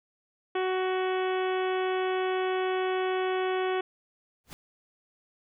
harmonic tone, 372.8 Hz, F#4, 13 cents sharp, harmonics 1 / 2 / 3 / 4 / 5 / 6 / 7 / 8 / 9, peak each -27 / -33 / -37 / -39 / -41 / -43 / -44 / -45 / -46 dBFS, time 0.55-3.81 s, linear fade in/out 5 ms
pink noise with exponential growth, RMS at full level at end -39 dBFS, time 4.44-4.53 s, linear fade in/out 0 ms, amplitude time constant 18 ms
effects none

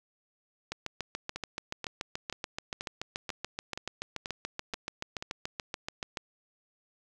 two click trains, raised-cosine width 0.2 ms, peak -19 / -17 dBFS, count 9 / 39, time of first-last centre 1.36-5.225 / 0.72-6.172 s, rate 2.07 / 6.97 Hz, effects none

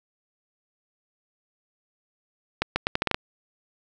accelerating click train, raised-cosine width 0.3 ms, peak -6 dBFS, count 8, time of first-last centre 2.62-3.145 s, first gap 140 ms, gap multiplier 0.78, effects none

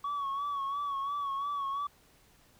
sine tone with vibrato, 1124 Hz, C#6, 24 cents sharp, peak -29 dBFS, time 0.04-1.87 s, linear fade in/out 5 ms, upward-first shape sine, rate 2.9 Hz, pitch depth 52 cents each way, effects tanh soft clip ceiling -30 dBFS + pink hiss -63 dBFS RMS until 2.59 s

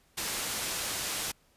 white low-pass noise, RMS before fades -34 dBFS, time 0.17-1.32 s, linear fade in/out 10 ms, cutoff 10000 Hz, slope 12 dB/octave, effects pink hiss -66 dBFS RMS until 1.56 s + resampled to 32000 Hz

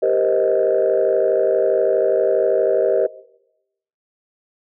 sine chord, C minor seventh, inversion second, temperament just, 392.4 / 470.9 / 523.3 / 627.9 Hz, G4 / Bb4 / C5 / Eb5, +2 / +18 / 0 / +16 cents, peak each -19 dBFS, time 0.02-3.07 s, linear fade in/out 10 ms, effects noise-tail reverb RT60 0.9 s tail -20 dB re dry + tanh soft clip ceiling -7 dBFS

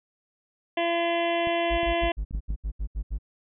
harmonic tone, 340 Hz, F4, 46 cents flat, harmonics 1 / 2 / 3 / 5 / 6 / 7 / 8 / 9 / 10, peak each -29 / -25 / -35 / -38 / -34 / -40 / -36 / -37 / -42 dBFS, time 0.77-2.12 s, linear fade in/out 5 ms
clicks, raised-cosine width 5 ms, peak -27 dBFS, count 6, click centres 1.472 / 1.832 / 2.036 / 2.31 / 2.349 / 2.505 s
triangle tone bursts, 51.4 Hz, G#1, 17 cents flat, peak -24 dBFS, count 10, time 1.7-3.186 s, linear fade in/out 20 ms, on 82 ms, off 74 ms
effects none

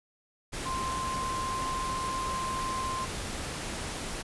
sine tone in noise, 1046.5 Hz, C6, in tune, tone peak -31 dBFS, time 0.65-3.06 s, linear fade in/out 20 ms, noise pink, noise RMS -36 dBFS, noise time 0.52-4.23 s, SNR +2 dB, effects resampled to 24000 Hz

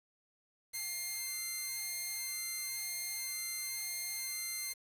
5% pulse tone with vibrato, 2100 Hz, C7, 6 cents sharp, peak -27 dBFS, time 0.73-4.74 s, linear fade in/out 20 ms, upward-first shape sine, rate 1 Hz, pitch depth 9 cents each way, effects resampled to 32000 Hz + 9-bit

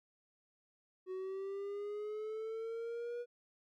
triangle linear sweep, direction up, 370 to 484.2 Hz, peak -37 dBFS, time 1.06-3.26 s, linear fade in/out 50 ms, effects none

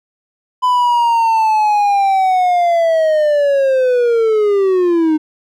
triangle linear sweep, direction down, 1007 to 304.5 Hz, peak -8 dBFS, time 0.62-5.18 s, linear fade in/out 20 ms, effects none

